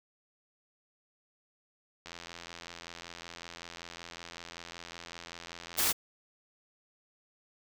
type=click train; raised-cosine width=0.2 ms; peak=-26 dBFS; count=330; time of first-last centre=2.06-5.917 s; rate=85.3 Hz
type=noise; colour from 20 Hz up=white; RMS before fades=-28 dBFS; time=5.77-5.93 s; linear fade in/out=20 ms
effects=none